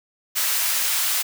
white high-pass noise, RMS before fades -22 dBFS, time 0.35-1.23 s, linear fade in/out 20 ms, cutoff 1000 Hz, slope 12 dB/octave, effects none

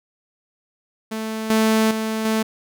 sawtooth tone with level steps, 220 Hz, A3, in tune, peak -21 / -11 / -18 / -14 dBFS, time 1.11-2.43 s, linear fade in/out 10 ms, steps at 1.5 / 1.91 / 2.25 s, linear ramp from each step 2 ms, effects none

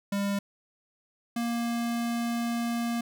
square tone pair in turn, 200.4 / 234.8 Hz, G3 / A#3, +38 / +13 cents, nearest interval minor third, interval 275 cents, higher second, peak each -27 / -28 dBFS, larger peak first, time 0.12-0.39 / 1.36-3.01 s, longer second, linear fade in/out 5 ms, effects none

